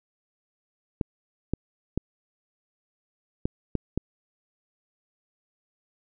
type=clicks; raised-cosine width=3 ms; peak=-12 dBFS; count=6; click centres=1.012 / 1.536 / 1.976 / 3.455 / 3.753 / 3.976 s; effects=none